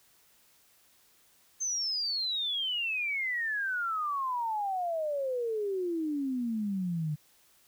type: exponential sweep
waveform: sine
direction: down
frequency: 6340 to 146.9 Hz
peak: -29 dBFS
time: 1.6-7.16 s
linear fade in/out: 20 ms
effects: white hiss -64 dBFS RMS until 7.67 s